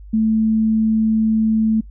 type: tone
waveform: sine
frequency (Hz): 220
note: A3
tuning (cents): 0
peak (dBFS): -13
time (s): 0.13-1.81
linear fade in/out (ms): 10
effects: noise-tail reverb RT60 0.1 s tail -24 dB re dry + added 50 Hz sine -35 dBFS peak until 1.9 s